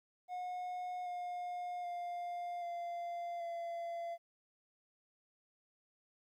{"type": "tone with pitch steps", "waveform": "triangle", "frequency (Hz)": [724, 713.2, 702.6, 692.1, 681.8], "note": ["F#5", "F5", "F5", "F5", "F5"], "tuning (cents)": [-38, 36, 10, -16, -42], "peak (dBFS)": -37, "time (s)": [0.28, 4.18], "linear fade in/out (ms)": 50, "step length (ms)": 780, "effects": ["13-bit"]}